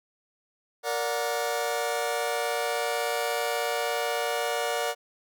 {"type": "chord", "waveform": "sawtooth", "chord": "Bb augmented", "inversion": "none", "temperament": "just", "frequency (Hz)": [466.2, 582.7, 728.4], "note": ["Bb4", "D5", "F#5"], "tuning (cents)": [0, -14, -27], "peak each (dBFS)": -27, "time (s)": [0.83, 4.95], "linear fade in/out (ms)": 50, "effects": []}